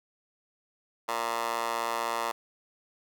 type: tone with high-pass filter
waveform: 15% pulse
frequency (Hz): 116.2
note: A#2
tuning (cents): -5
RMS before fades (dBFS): -31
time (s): 1.08-2.32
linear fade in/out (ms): 10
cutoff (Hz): 790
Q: 7
effects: none

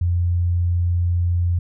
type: tone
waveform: sine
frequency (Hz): 87.31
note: F2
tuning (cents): 0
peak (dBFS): -16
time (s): 0.01-1.59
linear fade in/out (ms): 5
effects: none

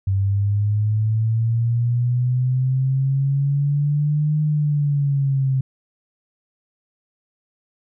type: linear two-way sweep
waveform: sine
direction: up then down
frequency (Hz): 96.2 to 152.6 to 131.5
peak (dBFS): -16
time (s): 0.07-5.61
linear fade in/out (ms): 5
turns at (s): 4.41
effects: none

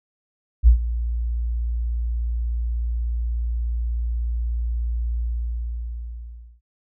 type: tone with ADSR envelope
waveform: sine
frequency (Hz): 58.27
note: A#1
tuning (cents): 0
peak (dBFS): -6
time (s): 0.63-6.61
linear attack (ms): 44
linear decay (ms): 100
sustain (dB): -15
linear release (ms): 1400
effects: none

